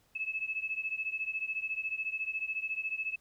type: beating tone pair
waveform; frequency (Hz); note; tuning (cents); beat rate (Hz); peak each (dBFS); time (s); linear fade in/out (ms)
sine; 2595 / 2609; E7 / E7; -28 / -18; 14; -35 / -37; 0.15-3.16; 10
effects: pink hiss -69 dBFS RMS until 3.2 s